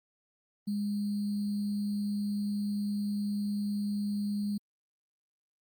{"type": "tone with sample-and-hold", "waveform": "sine", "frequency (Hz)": 205, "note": "G#3", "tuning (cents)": -22, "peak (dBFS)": -29, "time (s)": [0.67, 4.58], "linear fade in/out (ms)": 10, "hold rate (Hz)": 4410, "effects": ["Opus 32 kbps"]}